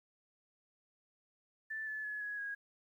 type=tone with pitch steps; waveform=sine; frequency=1760 / 1730.8 / 1702 / 1673.7 / 1645.9 Hz; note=A6 / A6 / G#6 / G#6 / G#6; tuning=0 / -29 / +42 / +13 / -16 cents; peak=-38 dBFS; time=1.7-2.55 s; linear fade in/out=10 ms; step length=170 ms; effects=12-bit